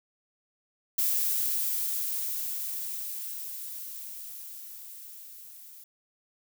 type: noise with level ramp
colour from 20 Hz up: violet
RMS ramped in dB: -26 to -49 dBFS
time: 0.98-5.84 s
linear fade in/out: 5 ms
effects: none